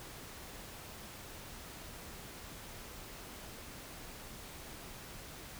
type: silence
effects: pink hiss -49 dBFS RMS until 5.59 s